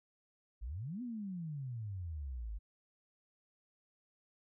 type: exponential two-way sweep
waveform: sine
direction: up then down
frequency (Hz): 49 to 254.7 to 49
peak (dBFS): -39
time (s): 0.61-2.59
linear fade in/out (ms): 20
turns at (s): 1.02
effects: none

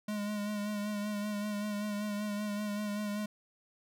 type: tone with vibrato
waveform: square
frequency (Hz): 207.7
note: G#3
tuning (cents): 0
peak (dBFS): -34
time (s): 0.08-3.26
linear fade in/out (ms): 5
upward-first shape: sine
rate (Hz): 5.2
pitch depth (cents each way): 31
effects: none

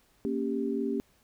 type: chord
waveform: sine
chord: G diminished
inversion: first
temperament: equal with one note detuned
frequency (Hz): 233.1 / 277.2 / 394.7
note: Bb3 / Db4 / G4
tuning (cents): 0 / 0 / +12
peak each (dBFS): -32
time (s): 0.25-1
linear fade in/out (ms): 0
effects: pink hiss -66 dBFS RMS until 1.23 s

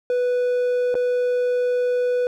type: tone with dropouts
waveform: triangle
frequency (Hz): 493.9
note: B4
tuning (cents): 0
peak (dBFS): -16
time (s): 0.1-2.27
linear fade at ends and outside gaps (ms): 1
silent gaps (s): 0.943-0.952
effects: none

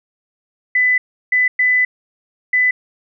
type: tone bursts at uneven times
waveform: sine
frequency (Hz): 2000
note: B6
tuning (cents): +21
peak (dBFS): -11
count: 4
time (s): 0.75-0.98 / 1.32-1.48 / 1.59-1.85 / 2.53-2.71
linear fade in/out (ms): 5
effects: none

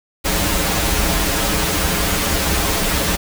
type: noise with comb filter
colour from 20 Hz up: pink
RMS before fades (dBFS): -18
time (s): 0.24-3.17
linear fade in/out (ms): 20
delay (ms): 8.1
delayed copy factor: -1
effects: none

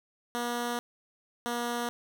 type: tone pair in turn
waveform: 10% pulse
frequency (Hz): 239.9 / 239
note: A#3 / A#3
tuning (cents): +50 / +43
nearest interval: unison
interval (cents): 7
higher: first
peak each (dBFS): -22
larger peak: neither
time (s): 0.35-0.79 / 1.46-1.89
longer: first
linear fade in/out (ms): 0
effects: none

